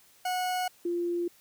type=tone pair in turn; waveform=40% pulse / sine; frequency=732 / 346.6 Hz; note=F#5 / F4; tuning=-19 / -13 cents; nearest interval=octave + minor second; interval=1294 cents; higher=first; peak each=-27 dBFS; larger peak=neither; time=0.25-0.68 / 0.85-1.28 s; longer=neither; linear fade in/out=5 ms; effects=white hiss -60 dBFS RMS until 1.4 s